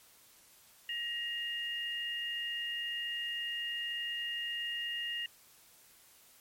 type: tone pair together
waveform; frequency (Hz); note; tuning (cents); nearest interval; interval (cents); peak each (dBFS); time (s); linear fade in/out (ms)
sine; 1890.1 / 2832; A#6 / F7; +23 / +23; perfect fifth; 700; -39 / -36; 0.89-5.26; 2
effects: white hiss -61 dBFS RMS until 6.4 s + MP3 64 kbps